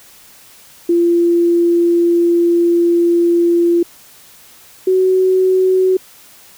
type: tone pair in turn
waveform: sine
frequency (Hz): 343 / 373.6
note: F4 / F#4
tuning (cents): -31 / +17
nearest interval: minor second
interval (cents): 148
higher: second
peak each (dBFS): -9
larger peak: neither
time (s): 0.89-3.83 / 4.87-5.97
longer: first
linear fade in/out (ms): 5
effects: white hiss -43 dBFS RMS until 6.57 s